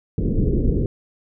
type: low-pass noise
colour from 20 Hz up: pink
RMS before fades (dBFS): -19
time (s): 0.18-0.86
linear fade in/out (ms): 2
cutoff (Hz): 450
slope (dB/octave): 48
effects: none